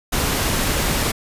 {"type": "noise", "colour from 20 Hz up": "pink", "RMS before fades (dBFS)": -20, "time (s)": [0.12, 1.12], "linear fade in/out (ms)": 10, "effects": ["resampled to 32000 Hz"]}